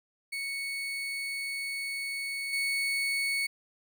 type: tone with level steps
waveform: 35% pulse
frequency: 2217 Hz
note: C#7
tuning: in tune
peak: -31 / -26 dBFS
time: 0.32-3.47 s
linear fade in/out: 10 ms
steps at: 2.53 s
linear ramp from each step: 2 ms
effects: none